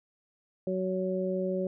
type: harmonic tone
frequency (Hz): 186.5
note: F#3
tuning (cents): +14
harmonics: 1 / 2 / 3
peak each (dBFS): -32 / -32 / -32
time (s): 0.67-1.67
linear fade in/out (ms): 2
effects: none